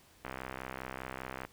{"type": "click train", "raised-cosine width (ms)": 0.5, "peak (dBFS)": -24, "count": 79, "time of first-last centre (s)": [0.25, 1.45], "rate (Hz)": 65, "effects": ["pink hiss -62 dBFS RMS until 1.52 s"]}